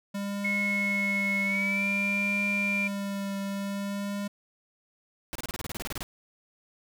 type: tone with vibrato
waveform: square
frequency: 199.9 Hz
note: G3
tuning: 34 cents sharp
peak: -31 dBFS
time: 0.14-4.28 s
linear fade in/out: 10 ms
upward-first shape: triangle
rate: 0.54 Hz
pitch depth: 23 cents each way
type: tone with pitch glide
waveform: sine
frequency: 2181 to 2378 Hz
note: C#7 to D7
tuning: -29 to +21 cents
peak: -26 dBFS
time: 0.44-2.88 s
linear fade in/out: 10 ms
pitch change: +150 cents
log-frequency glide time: 1.42-1.88 s
type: noise bursts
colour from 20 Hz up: pink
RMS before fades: -35 dBFS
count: 14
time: 5.33-6.03 s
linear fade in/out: 0 ms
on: 24 ms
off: 28 ms
effects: none